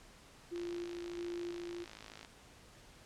sine tone with tremolo, 346.6 Hz, F4, 13 cents flat, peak -38 dBFS, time 0.51-1.85 s, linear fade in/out 20 ms, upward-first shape square, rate 1.5 Hz, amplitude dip 30%
click train, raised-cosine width 0.2 ms, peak -32 dBFS, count 92, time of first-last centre 0.56-2.248 s, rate 53.9 Hz
effects pink hiss -59 dBFS RMS until 3.05 s + low-pass 9000 Hz 12 dB/octave

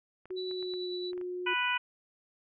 clicks, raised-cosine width 0.5 ms, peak -37 dBFS, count 8, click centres 0.256 / 0.306 / 0.512 / 0.627 / 0.738 / 1.132 / 1.178 / 1.213 s
sine tone with pitch glide, 370 to 360.1 Hz, F#4 to F#4, 0 to -47 cents, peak -34 dBFS, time 0.3-1.54 s, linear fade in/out 10 ms, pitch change -47 cents, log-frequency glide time 0.45-0.92 s
sine tone with tremolo, 3951 Hz, B7, in tune, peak -38 dBFS, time 0.36-1.12 s, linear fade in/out 20 ms, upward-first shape sine, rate 9 Hz, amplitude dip 35%
harmonic tone, 493.9 Hz, B4, in tune, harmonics 2 / 3 / 4 / 5 / 6, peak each -33 / -33 / -38 / -32 / -36 dBFS, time 1.46-1.78 s, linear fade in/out 10 ms
effects none

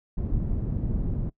pink low-pass noise, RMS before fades -27 dBFS, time 0.17-1.3 s, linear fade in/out 10 ms, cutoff 200 Hz, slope 12 dB/octave, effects noise-tail reverb RT60 0.1 s tail -21 dB re dry

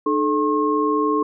sine tone cluster, 302.4 / 432.2 / 1076 Hz, D#4 / A4 / C6, -49 / -31 / +48 cents, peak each -21 dBFS, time 0.06-1.23 s, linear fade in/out 5 ms, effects none

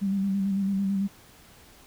sine tone with vibrato, 196 Hz, G3, in tune, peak -23 dBFS, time 0.01-1.08 s, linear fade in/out 20 ms, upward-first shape square, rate 9 Hz, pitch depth 28 cents each way, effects pink hiss -53 dBFS RMS until 1.86 s

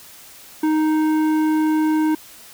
sine tone with tanh clipping, 311.1 Hz, D#4, in tune, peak -17 dBFS, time 0.63-2.15 s, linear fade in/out 5 ms, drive 12 dB, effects white hiss -43 dBFS RMS until 2.53 s

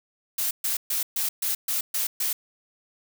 blue noise bursts, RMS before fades -26 dBFS, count 8, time 0.38-2.33 s, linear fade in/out 5 ms, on 130 ms, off 130 ms, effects none

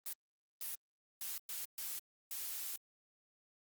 blue noise bursts at uneven times, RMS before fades -42 dBFS, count 6, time 0.06-0.13 / 0.61-0.75 / 1.21-1.38 / 1.49-1.65 / 1.78-1.99 / 2.31-2.76 s, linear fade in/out 2 ms, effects Opus 32 kbps

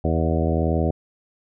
harmonic tone with a mistuned harmonic, 81.2 Hz, E2, 26 cents flat, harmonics 1 / 2 / 3 / 4 / 5 / 6 / 7 / 8 / 9, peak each -22 / -25 / -27 / -28 / -29 / -30 / -30 / -31 / -32 dBFS, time 0.04-0.91 s, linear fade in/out 5 ms, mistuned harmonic 8, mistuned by -31 cents, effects none

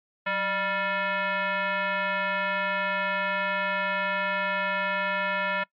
sine tone with frequency modulation, 185.8 Hz, F#3, 7 cents sharp, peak -24 dBFS, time 0.26-5.64 s, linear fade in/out 10 ms, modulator 786 Hz, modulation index 2.8, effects noise-tail reverb RT60 0.1 s tail -22 dB re dry + MP3 48 kbps

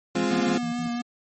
sine tone bursts, 168.3 Hz, E3, 36 cents sharp, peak -32 dBFS, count 5, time 0.15-0.883 s, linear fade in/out 5 ms, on 97 ms, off 62 ms
35% pulse chord, F minor, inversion first, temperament equal, 207.7 / 261.6 / 349.2 Hz, Ab3 / C4 / F4, 0 / 0 / 0 cents, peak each -25 dBFS, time 0.15-0.58 s, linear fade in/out 5 ms
square tone with vibrato, 240 Hz, B3, 49 cents flat, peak -27 dBFS, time 0.3-1.02 s, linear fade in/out 10 ms, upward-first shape sine, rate 4.5 Hz, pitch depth 20 cents each way
effects MP3 32 kbps

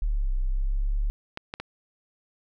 sine linear two-way sweep, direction down then up, 38.89 to 31.6 to 36.48 Hz, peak -22 dBFS, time 0.02-1.1 s, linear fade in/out 0 ms, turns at 0.34 s
clicks, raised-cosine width 0.3 ms, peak -17 dBFS, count 3, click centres 1.374 / 1.539 / 1.6 s
effects none

